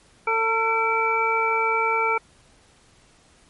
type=harmonic tone with a mistuned harmonic; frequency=449.6 Hz; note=A4; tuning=37 cents sharp; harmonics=1 / 2 / 3 / 5; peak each=-26 / -24 / -24 / -24 dBFS; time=0.27-2.18 s; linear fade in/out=5 ms; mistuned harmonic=5; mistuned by=+48 cents; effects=pink hiss -56 dBFS RMS until 3.49 s + MP3 48 kbps